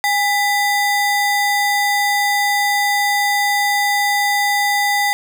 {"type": "ring-modulated tone", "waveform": "square", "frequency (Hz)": 1403, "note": "F6", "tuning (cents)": 8, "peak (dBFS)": -12, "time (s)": [0.04, 5.13], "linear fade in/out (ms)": 0, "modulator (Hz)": 586, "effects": []}